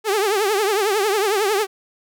sawtooth tone with vibrato, 410.9 Hz, G#4, 18 cents flat, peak -13 dBFS, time 0.04-1.67 s, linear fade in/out 50 ms, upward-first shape triangle, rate 11 Hz, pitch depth 160 cents each way, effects none

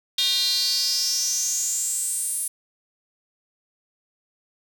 square tone with high-pass filter sweep, 216.8 Hz, A3, 25 cents flat, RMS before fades -24 dBFS, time 0.18-2.48 s, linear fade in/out 5 ms, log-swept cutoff 3600 to 10000 Hz, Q 6.9, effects none

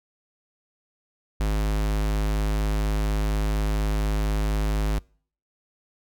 square tone, 52.1 Hz, G#1, 6 cents sharp, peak -22 dBFS, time 1.4-4.99 s, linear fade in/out 5 ms, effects noise-tail reverb RT60 0.5 s tail -26 dB re dry

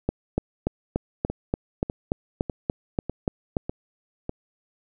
two click trains, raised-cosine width 2 ms, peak -9 / -15 dBFS, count 13 / 6, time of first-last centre 0.09-3.568 / 1.3-4.294 s, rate 3.45 / 1.67 Hz, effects none

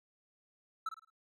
triangle tone with echo, 1318.5 Hz, E6, in tune, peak -31 dBFS, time 0.86-0.89 s, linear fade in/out 5 ms, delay 53 ms, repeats 4, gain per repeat -9 dB, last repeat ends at 1.102 s, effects none

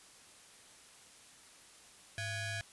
sawtooth ring-modulated tone, 784 Hz, G5, in tune, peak -30 dBFS, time 2.18-2.61 s, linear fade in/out 0 ms, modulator 888 Hz, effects white hiss -58 dBFS RMS until 2.72 s + resampled to 24000 Hz

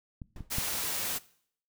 clicks, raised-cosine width 5 ms, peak -28 / -28 / -20 dBFS, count 3, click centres 0.218 / 0.407 / 0.584 s
brown noise with exponential decay, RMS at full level -38 dBFS, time 0.36-0.56 s, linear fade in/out 2 ms, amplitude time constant 42 ms
white noise, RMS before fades -33 dBFS, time 0.5-1.19 s, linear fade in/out 20 ms
effects noise-tail reverb RT60 0.6 s tail -20 dB re dry

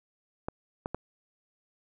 clicks, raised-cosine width 1 ms, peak -18 dBFS, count 3, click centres 0.485 / 0.859 / 0.946 s, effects none

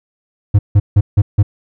triangle tone bursts, 101.7 Hz, G#2, 36 cents flat, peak -3 dBFS, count 5, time 0.54-1.43 s, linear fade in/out 10 ms, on 50 ms, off 160 ms, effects none

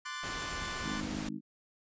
sawtooth chord, D dominant seventh, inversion third, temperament equal with one note detuned, 1040.5 / 1174.7 / 1480 / 1760 Hz, C6 / D6 / F#6 / A6, -10 / 0 / 0 / 0 cents, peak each -40 dBFS, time 0.05-1.01 s, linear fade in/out 10 ms
pink noise, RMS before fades -41 dBFS, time 0.23-1.29 s, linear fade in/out 5 ms
harmonic tone, 51.6 Hz, G#1, 10 cents flat, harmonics 3 / 4 / 5 / 6, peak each -46 / -40 / -41 / -42 dBFS, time 0.82-1.41 s, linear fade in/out 50 ms
effects resampled to 16000 Hz

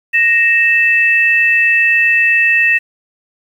sine tone pair together, 1864.6 / 2637 Hz, A#6 / E7, 0 / 0 cents, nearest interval tritone, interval 600 cents, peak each -11 dBFS, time 0.13-2.79 s, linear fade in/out 20 ms, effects 7-bit

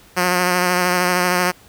5% pulse tone with vibrato, 179.7 Hz, F3, 50 cents sharp, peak -4 dBFS, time 0.16-1.52 s, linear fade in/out 20 ms, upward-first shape triangle, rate 13 Hz, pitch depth 30 cents each way, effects pink hiss -48 dBFS RMS until 1.68 s

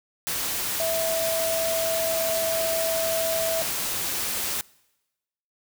sine tone in noise, 655 Hz, E5, 11 cents flat, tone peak -24 dBFS, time 0.8-3.62 s, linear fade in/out 0 ms, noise white, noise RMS -28 dBFS, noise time 0.27-4.61 s, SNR +1 dB, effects noise-tail reverb RT60 1.0 s tail -24 dB re dry

